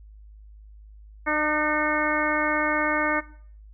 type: harmonic tone with a mistuned harmonic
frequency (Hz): 302.7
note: D#4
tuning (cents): -48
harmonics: 1 / 2 / 3 / 4 / 5 / 6 / 7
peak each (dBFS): -29 / -29 / -29 / -29 / -29 / -29 / -29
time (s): 1.26-3.21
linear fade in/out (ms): 20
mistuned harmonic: 7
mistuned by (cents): +44
effects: noise-tail reverb RT60 0.5 s tail -17 dB re dry + added 52 Hz sine -44 dBFS peak until 3.73 s